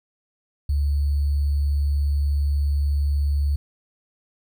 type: tone with sample-and-hold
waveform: sine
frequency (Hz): 71.7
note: D2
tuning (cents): -41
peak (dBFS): -18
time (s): 0.69-3.56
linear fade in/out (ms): 5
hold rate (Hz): 4410
effects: none